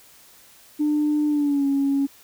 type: tone with pitch glide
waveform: sine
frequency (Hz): 298.9 to 277.3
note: D4 to C#4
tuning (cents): +31 to +1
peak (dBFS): -17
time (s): 0.79-2.07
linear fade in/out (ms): 20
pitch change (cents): -130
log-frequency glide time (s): 1.28-1.66
effects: tanh soft clip ceiling -14 dBFS + white hiss -51 dBFS RMS until 2.23 s